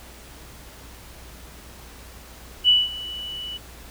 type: tone with ADSR envelope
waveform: sine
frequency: 2960 Hz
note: F#7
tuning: in tune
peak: -11 dBFS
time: 2.64-3.58 s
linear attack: 45 ms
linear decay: 200 ms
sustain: -19 dB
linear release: 17 ms
effects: added 60 Hz sine -45 dBFS peak until 3.9 s + pink hiss -45 dBFS RMS until 3.9 s